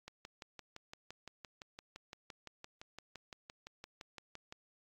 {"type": "click train", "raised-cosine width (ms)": 0.2, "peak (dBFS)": -30, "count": 27, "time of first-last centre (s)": [0.08, 4.524], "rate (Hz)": 5.85, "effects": ["AAC 64 kbps"]}